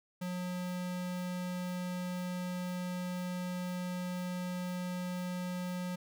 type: tone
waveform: square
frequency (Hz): 180.2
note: F#3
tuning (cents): -45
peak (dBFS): -36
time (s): 0.21-5.96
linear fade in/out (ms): 10
effects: none